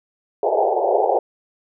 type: band-pass noise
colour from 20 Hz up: white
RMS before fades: -18 dBFS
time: 0.43-1.19 s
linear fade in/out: 2 ms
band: 370 to 850 Hz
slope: 96 dB/octave
effects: none